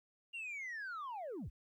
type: linear sweep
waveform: sine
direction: down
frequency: 2822 to 30.87 Hz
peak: -39 dBFS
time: 0.33-1.5 s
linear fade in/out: 20 ms
effects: tanh soft clip ceiling -40 dBFS + 13-bit